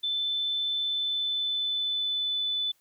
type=tone with pitch glide; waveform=sine; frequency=3525 to 3495 Hz; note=A7 to A7; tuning=+2 to -12 cents; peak=-26 dBFS; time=0.03-2.72 s; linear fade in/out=10 ms; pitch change=-14 cents; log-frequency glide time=0.72-2.53 s; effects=white hiss -68 dBFS RMS until 2.8 s